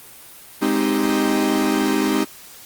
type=chord; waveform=45% pulse; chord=Ab major seventh; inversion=none; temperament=equal; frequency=207.7 / 261.6 / 311.1 / 392 Hz; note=Ab3 / C4 / Eb4 / G4; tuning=0 / 0 / 0 / 0 cents; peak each=-24 / -22 / -21 / -24 dBFS; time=0.61-2.25 s; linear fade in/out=20 ms; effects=white hiss -42 dBFS RMS until 2.65 s + Opus 32 kbps